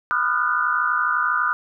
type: tone cluster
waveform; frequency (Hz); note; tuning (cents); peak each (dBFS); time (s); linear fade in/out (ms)
sine; 999 / 1218 / 1380 / 1448 / 1500; B5 / D#6 / F6 / F#6 / F#6; +20 / -37 / -21 / -38 / +23; -29 / -22 / -25 / -25 / -25; 0.11-1.53; 0
effects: none